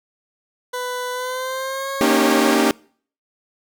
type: tone with pitch glide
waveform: 20% pulse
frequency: 497.4 to 545.6 Hz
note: B4 to C#5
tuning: +12 to -28 cents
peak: -19 dBFS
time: 0.73-2.55 s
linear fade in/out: 10 ms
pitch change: +160 cents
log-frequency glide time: 1.12-1.9 s
type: chord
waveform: sawtooth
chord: Eb dominant seventh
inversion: second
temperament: equal with one note detuned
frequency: 233.1 / 277.2 / 306 / 392 Hz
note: Bb3 / Db4 / Eb4 / G4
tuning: 0 / 0 / -29 / 0 cents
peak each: -16 dBFS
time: 2.01-2.71 s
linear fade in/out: 0 ms
effects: noise-tail reverb RT60 0.5 s tail -25 dB re dry